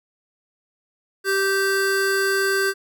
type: tone pair together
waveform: square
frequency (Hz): 389.9 / 1559.6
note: G4 / G6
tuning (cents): -9 / -9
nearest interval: 2 octaves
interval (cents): 2400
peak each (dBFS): -22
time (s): 1.24-2.74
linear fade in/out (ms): 50
effects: none